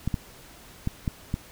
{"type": "clicks", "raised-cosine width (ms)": 5, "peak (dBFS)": -13, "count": 5, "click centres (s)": [0.076, 0.142, 0.874, 1.078, 1.341], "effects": ["pink hiss -49 dBFS RMS until 1.51 s"]}